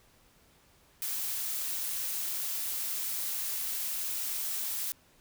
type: noise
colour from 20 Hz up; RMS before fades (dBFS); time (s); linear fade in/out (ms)
blue; -34; 1.02-4.92; 0
effects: pink hiss -63 dBFS RMS until 5.2 s